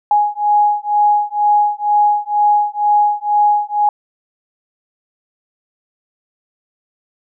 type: beating tone pair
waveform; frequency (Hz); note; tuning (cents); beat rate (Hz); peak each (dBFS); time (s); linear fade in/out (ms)
sine; 830.6 / 832.7; G#5 / G#5; 0 / +4; 2.1; -14; 0.11-3.89; 2
effects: none